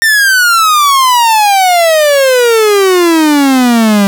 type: exponential sweep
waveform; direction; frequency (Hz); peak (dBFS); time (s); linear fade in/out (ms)
45% pulse; down; 1821 to 196; -5; 0.02-4.07; 0
effects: none